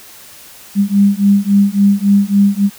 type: beating tone pair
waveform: sine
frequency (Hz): 198.7 / 202.3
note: G3 / G#3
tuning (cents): +24 / -45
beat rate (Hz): 3.6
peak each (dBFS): -11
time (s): 0.75-2.7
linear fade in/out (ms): 50
effects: white hiss -38 dBFS RMS until 2.78 s